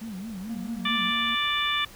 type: tone with vibrato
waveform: sine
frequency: 204.9 Hz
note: G#3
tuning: 23 cents flat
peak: -33 dBFS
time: 0.01-1.11 s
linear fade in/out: 10 ms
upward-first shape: sine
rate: 4.6 Hz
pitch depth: 200 cents each way
type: tone with pitch glide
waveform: triangle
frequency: 234.2 to 231.4 Hz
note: A#3 to A#3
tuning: +8 to -13 cents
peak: -32 dBFS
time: 0.49-1.35 s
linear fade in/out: 5 ms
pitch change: -21 cents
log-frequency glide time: 0.7-1.15 s
type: harmonic tone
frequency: 587.3 Hz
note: D5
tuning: in tune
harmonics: 2 / 3 / 4 / 5 / 6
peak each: -29 / -31 / -30 / -32 / -28 dBFS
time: 0.85-1.85 s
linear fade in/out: 5 ms
effects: pink hiss -48 dBFS RMS until 1.95 s